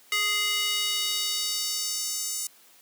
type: tone with high-pass filter sweep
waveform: square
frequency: 416.7 Hz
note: G#4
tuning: 6 cents sharp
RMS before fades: -28 dBFS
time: 0.12-2.47 s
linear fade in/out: 2 ms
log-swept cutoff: 2100 to 7300 Hz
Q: 1.8
effects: white hiss -56 dBFS RMS until 2.81 s + high-pass 200 Hz 12 dB/octave